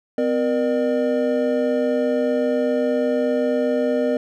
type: tone cluster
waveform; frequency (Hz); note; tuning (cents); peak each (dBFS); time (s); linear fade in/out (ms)
triangle; 255 / 471.9 / 600; C4 / A#4 / D5; -44 / +21 / +37; -20; 0.18-4.17; 2
effects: none